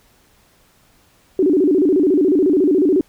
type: tone with vibrato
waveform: sine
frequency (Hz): 332.4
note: E4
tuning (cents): +15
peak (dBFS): -11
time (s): 1.39-3.01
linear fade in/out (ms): 2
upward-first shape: square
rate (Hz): 14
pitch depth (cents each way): 220
effects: pink hiss -55 dBFS RMS until 3.08 s